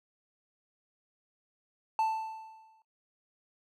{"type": "tone with exponential decay", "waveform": "triangle", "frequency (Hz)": 883, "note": "A5", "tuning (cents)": 6, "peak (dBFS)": -22, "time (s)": [1.99, 2.82], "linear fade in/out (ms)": 1, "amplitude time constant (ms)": 180, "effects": ["noise-tail reverb RT60 0.3 s tail -26 dB re dry"]}